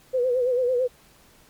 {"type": "tone with vibrato", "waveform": "sine", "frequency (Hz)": 500, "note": "B4", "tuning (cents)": 21, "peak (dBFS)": -19, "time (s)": [0.13, 0.88], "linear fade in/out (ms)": 20, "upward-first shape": "sine", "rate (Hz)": 9, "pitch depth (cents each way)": 70, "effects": ["pink hiss -55 dBFS RMS until 1.49 s", "MP3 96 kbps"]}